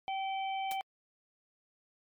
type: harmonic tone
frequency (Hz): 773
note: G5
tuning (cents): -24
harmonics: 1 / 3 / 4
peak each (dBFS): -33 / -43 / -45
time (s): 0.08-0.81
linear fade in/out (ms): 0
type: noise with exponential decay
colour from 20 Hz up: white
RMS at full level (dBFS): -38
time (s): 0.71-0.78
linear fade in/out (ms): 1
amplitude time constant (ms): 15
effects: MP3 96 kbps